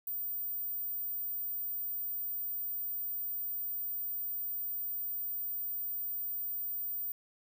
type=tone; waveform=sine; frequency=14710 Hz; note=A#9; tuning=24 cents flat; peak=-33 dBFS; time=0.07-7.12 s; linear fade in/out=2 ms; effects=tanh soft clip ceiling -29 dBFS